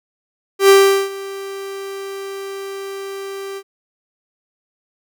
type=tone with ADSR envelope; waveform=45% pulse; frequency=392 Hz; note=G4; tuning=in tune; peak=-5 dBFS; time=0.59-3.63 s; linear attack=100 ms; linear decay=400 ms; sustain=-21 dB; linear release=59 ms; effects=none